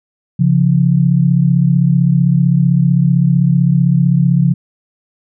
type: tone pair together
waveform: sine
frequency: 137.1 / 172.74 Hz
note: C#3 / F3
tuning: -19 / -19 cents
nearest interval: major third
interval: 400 cents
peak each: -11 dBFS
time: 0.39-4.54 s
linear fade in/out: 10 ms
effects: none